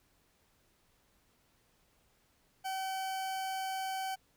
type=tone; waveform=40% pulse; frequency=764 Hz; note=G5; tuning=45 cents flat; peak=-34 dBFS; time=2.64-4.16 s; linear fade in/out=20 ms; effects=pink hiss -71 dBFS RMS until 4.36 s